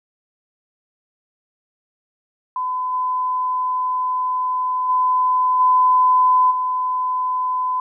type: tone with level steps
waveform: sine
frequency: 1011 Hz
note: B5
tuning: 40 cents sharp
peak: -20 / -18 / -14 / -11 / -18 dBFS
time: 2.56-7.8 s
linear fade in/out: 2 ms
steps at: 2.92 / 4.88 / 5.59 / 6.5 s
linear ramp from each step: 20 ms
effects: none